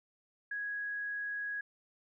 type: tone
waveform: sine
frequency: 1661.2 Hz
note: G#6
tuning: in tune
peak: -35 dBFS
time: 0.51-1.61 s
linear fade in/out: 5 ms
effects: none